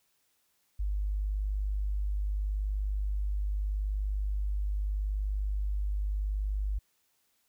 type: tone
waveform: sine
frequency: 50.4 Hz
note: G1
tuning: 49 cents sharp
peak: -28 dBFS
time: 0.79-6.79 s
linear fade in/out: 10 ms
effects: white hiss -73 dBFS RMS until 7.48 s